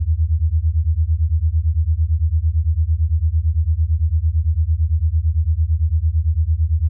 sine beating tone pair, 75.5 / 84.4 Hz, D2 / E2, +48 / +41 cents, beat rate 8.9 Hz, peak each -17 dBFS, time 0-6.89 s, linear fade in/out 20 ms, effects none

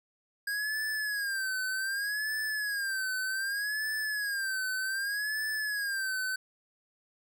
square tone with vibrato, 1627 Hz, G#6, 36 cents flat, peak -31 dBFS, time 0.47-6.36 s, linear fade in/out 5 ms, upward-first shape sine, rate 0.65 Hz, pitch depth 120 cents each way, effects none

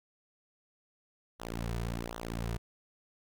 sawtooth tone with flanger, 57.6 Hz, A#1, 20 cents flat, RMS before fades -37 dBFS, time 1.39-2.58 s, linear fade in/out 20 ms, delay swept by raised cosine 0.41 to 3.71 ms, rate 1.3 Hz, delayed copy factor -0.9, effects none

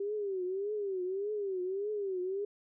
sine tone with vibrato, 392 Hz, G4, in tune, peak -32 dBFS, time 0-2.45 s, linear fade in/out 5 ms, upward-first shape triangle, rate 1.7 Hz, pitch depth 160 cents each way, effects none

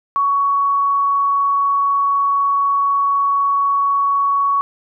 sine tone, 1119 Hz, C#6, 16 cents sharp, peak -13 dBFS, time 0.16-4.61 s, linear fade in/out 0 ms, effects none

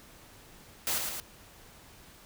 white noise with echo, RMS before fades -30 dBFS, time 0.87-0.98 s, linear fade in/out 0 ms, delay 110 ms, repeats 2, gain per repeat -4 dB, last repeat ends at 1.2 s, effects pink hiss -54 dBFS RMS until 2.25 s

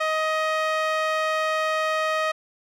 sawtooth tone with band-pass filter, 628 Hz, D#5, 16 cents sharp, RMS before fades -24 dBFS, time 0-2.32 s, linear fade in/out 10 ms, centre 1500 Hz, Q 0.9, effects none

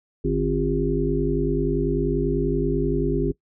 harmonic tone with a mistuned harmonic, 50.3 Hz, G1, 45 cents sharp, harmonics 1 / 3 / 5 / 7 / 8, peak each -26 / -26 / -26 / -26 / -26 dBFS, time 0.24-3.32 s, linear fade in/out 10 ms, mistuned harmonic 5, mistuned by +86 cents, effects noise-tail reverb RT60 0.1 s tail -20 dB re dry

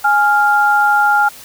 sine tone pair together, 830.6 / 1396.9 Hz, G#5 / F6, 0 / 0 cents, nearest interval major sixth, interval 900 cents, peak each -12 dBFS, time 0.04-1.29 s, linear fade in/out 10 ms, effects white hiss -37 dBFS RMS until 1.44 s

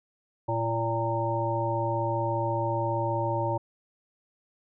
harmonic tone with a mistuned harmonic, 114.8 Hz, A#2, 26 cents flat, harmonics 1 / 3 / 5 / 7 / 8, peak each -30 / -33 / -31 / -36 / -30 dBFS, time 0.48-3.58 s, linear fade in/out 10 ms, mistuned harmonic 3, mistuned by -18 cents, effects none

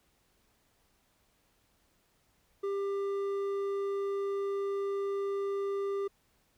sine tone with hard clipping, 396.9 Hz, G4, 22 cents sharp, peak -32 dBFS, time 2.63-6.08 s, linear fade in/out 10 ms, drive 6 dB, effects pink hiss -71 dBFS RMS until 6.57 s

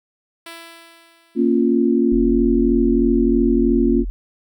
5% pulse tone with exponential decay, 333.4 Hz, E4, 20 cents sharp, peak -21 dBFS, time 0.46-1.98 s, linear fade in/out 5 ms, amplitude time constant 330 ms
sine chord, Bb minor, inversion none, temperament equal with one note detuned, 233.1 / 276.2 / 349.2 Hz, Bb3 / Db4 / F4, 0 / -6 / 0 cents, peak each -17 / -18 / -18 dBFS, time 1.35-4.05 s, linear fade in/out 50 ms
sine tone, 43.65 Hz, F1, in tune, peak -22 dBFS, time 2.12-4.1 s, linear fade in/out 0 ms
effects none

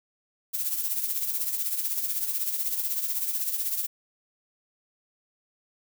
violet noise with tremolo, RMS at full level -26 dBFS, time 0.53-3.87 s, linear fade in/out 20 ms, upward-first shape triangle, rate 16 Hz, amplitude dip 65%, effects none

